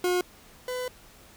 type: tone pair in turn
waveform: 40% pulse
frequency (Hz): 359.5 / 501.8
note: F#4 / B4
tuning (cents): -50 / +28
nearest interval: tritone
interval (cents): 578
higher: second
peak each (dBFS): -22 / -29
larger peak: first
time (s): 0.04-0.21 / 0.68-0.88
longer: second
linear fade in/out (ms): 2
effects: pink hiss -53 dBFS RMS until 1.36 s